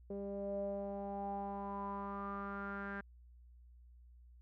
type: tone with low-pass filter sweep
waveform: sawtooth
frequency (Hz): 199.3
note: G3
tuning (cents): +29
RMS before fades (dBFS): -42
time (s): 0.1-3.01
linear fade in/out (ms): 5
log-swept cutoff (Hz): 490 to 1600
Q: 7.7
effects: added 60 Hz sine -57 dBFS peak until 4.41 s